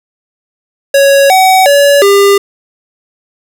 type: tone with pitch steps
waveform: square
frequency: 555 / 754 / 568 / 400 Hz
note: C#5 / F#5 / C#5 / G4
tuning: +2 / +32 / +42 / +35 cents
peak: -4 dBFS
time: 0.94-2.38 s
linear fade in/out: 5 ms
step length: 360 ms
effects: none